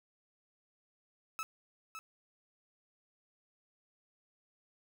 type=tone with echo; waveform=30% pulse; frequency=1300 Hz; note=E6; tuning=24 cents flat; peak=-34 dBFS; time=1.39-1.43 s; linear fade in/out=0 ms; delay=560 ms; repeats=1; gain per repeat=-7 dB; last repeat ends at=1.99 s; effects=none